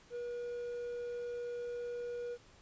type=tone with quantisation; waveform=triangle; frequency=481.5 Hz; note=B4; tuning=44 cents flat; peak=-36 dBFS; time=0.1-2.38 s; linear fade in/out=50 ms; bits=11; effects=pink hiss -62 dBFS RMS until 2.61 s + resampled to 16000 Hz